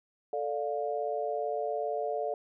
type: chord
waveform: sine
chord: D minor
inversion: second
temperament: just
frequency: 440.5 / 587.3 / 704.8 Hz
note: A4 / D5 / F5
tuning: +2 / 0 / +16 cents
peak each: -34 dBFS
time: 0.33-2.34 s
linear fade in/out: 2 ms
effects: none